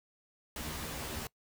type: noise with comb filter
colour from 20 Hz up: pink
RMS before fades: -40 dBFS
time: 0.56-1.27 s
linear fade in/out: 2 ms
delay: 13 ms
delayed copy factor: +0.7
effects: noise-tail reverb RT60 0.1 s tail -22 dB re dry